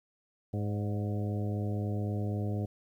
harmonic tone with a mistuned harmonic, 103.83 Hz, G#2, in tune, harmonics 1 / 2 / 3 / 4 / 5 / 6 / 7, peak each -31 / -37 / -41 / -43 / -45 / -47 / -48 dBFS, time 0.53-2.66 s, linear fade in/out 10 ms, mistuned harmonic 6, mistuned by -42 cents, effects 11-bit

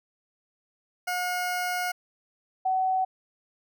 20% pulse / sine tone pair in turn, 720 / 753 Hz, F#5 / F#5, -47 / +30 cents, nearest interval minor second, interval 77 cents, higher second, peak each -22 dBFS, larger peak neither, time 1.07-1.92 / 2.65-3.05 s, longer first, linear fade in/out 10 ms, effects none

